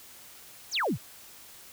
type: exponential sweep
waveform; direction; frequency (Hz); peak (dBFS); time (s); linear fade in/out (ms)
sine; down; 8120 to 83.9; -25; 0.71-0.98; 50
effects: white hiss -50 dBFS RMS until 1.72 s